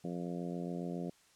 harmonic tone, 87.31 Hz, F2, in tune, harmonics 2 / 3 / 4 / 5 / 6 / 7 / 8, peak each -39 / -43 / -45 / -47 / -49 / -50 / -51 dBFS, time 0.04-1.1 s, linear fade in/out 5 ms, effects white hiss -66 dBFS RMS until 1.35 s + low-pass 9000 Hz 12 dB/octave

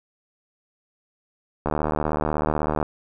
click train, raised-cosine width 1 ms, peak -9 dBFS, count 90, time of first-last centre 1.66-2.828 s, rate 76.2 Hz, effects none

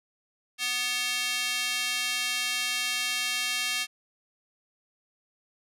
square tone with high-pass filter, 246.9 Hz, B3, in tune, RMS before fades -29 dBFS, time 0.58-3.87 s, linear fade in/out 50 ms, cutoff 2600 Hz, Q 1.4, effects low-pass 12000 Hz 12 dB/octave

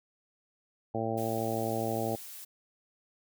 harmonic tone, 112.5 Hz, A2, 39 cents sharp, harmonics 1 / 2 / 3 / 4 / 5 / 6 / 7, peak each -37 / -37 / -37 / -37 / -37 / -37 / -37 dBFS, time 0.94-2.16 s, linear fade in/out 10 ms
blue noise, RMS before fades -45 dBFS, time 1.17-2.45 s, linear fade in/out 10 ms
effects none

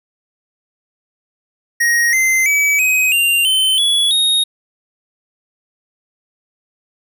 square tone with pitch steps, 1879 / 2073 / 2287 / 2523 / 2783 / 3070 / 3387 / 3736 Hz, A#6 / C7 / D7 / D#7 / F7 / G7 / G#7 / A#7, +13 / -17 / -47 / +23 / -7 / -37 / +33 / +3 cents, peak -12 dBFS, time 1.8-4.44 s, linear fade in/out 10 ms, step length 330 ms, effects none

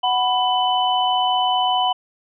sine tone cluster, 743 / 988 / 3010 Hz, F#5 / B5 / F#7, +7 / 0 / +29 cents, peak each -19 / -21 / -22 dBFS, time 0.03-1.93 s, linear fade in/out 10 ms, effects none

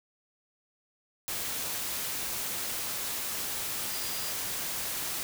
sine tone in noise, 4854 Hz, D#8, 44 cents flat, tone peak -42 dBFS, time 3.91-4.32 s, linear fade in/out 0 ms, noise white, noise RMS -34 dBFS, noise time 1.28-5.23 s, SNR -11 dB, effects none

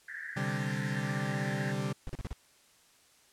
pink band-pass noise, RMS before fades -42 dBFS, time 0.08-1.72 s, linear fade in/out 2 ms, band 1600 to 1900 Hz, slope 96 dB/octave
40% pulse chord, C suspended second, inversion none, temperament equal, 130.81 / 146.83 / 196 Hz, C3 / D3 / G3, 0 / 0 / 0 cents, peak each -35 dBFS, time 0.36-1.93 s, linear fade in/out 10 ms
brown noise bursts, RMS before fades -36 dBFS, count 5, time 2.07-2.329 s, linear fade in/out 0 ms, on 23 ms, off 36 ms
effects white hiss -63 dBFS RMS until 3.32 s + low-pass 10000 Hz 12 dB/octave

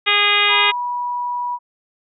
harmonic tone, 410.9 Hz, G#4, 18 cents flat, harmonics 1 / 2 / 3 / 4 / 5 / 6 / 7 / 8 / 9, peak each -28 / -27 / -21 / -24 / -19 / -19 / -21 / -22 / -22 dBFS, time 0.06-0.72 s, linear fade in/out 20 ms
sine tone, 974 Hz, B5, 24 cents flat, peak -20 dBFS, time 0.48-1.59 s, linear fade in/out 50 ms
effects none

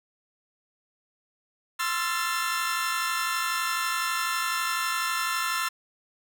sawtooth chord, F major seventh, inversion second, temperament equal with one note detuned, 1046.5 / 1318.5 / 1370.5 / 1760 Hz, C6 / E6 / F6 / A6, 0 / 0 / -33 / 0 cents, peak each -28 dBFS, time 1.79-5.69 s, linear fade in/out 10 ms, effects none

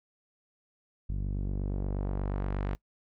sawtooth tone with low-pass filter sweep, 48.41 Hz, G1, 21 cents flat, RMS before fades -32 dBFS, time 1.09-2.75 s, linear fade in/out 0 ms, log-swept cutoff 170 to 2300 Hz, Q 0.79, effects noise-tail reverb RT60 0.1 s tail -22 dB re dry

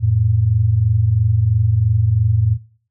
sine tone pair together, 88.5 / 111.5 Hz, F2 / A2, +23 / +23 cents, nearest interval major third, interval 400 cents, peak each -18 / -13 dBFS, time 0-2.58 s, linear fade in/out 50 ms, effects noise-tail reverb RT60 0.5 s tail -20 dB re dry

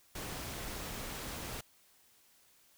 pink noise, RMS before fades -42 dBFS, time 0.15-1.61 s, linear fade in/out 5 ms, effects white hiss -66 dBFS RMS until 2.77 s

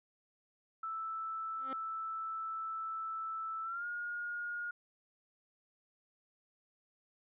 sine tone with pitch glide, 1318.5 to 1429.6 Hz, E6 to F6, 0 to +40 cents, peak -37 dBFS, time 0.83-4.71 s, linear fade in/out 5 ms, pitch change +140 cents, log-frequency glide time 3.63-3.86 s
20% pulse tone with exponential growth, 265.1 Hz, C4, 23 cents sharp, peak -35 dBFS, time 1.55-1.73 s, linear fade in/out 1 ms, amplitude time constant 38 ms
effects resampled to 8000 Hz

